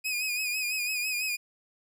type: tone with vibrato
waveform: sawtooth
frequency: 2489 Hz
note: D#7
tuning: in tune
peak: -25 dBFS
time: 0.04-1.37 s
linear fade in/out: 20 ms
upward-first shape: sine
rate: 6 Hz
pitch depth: 56 cents each way
effects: none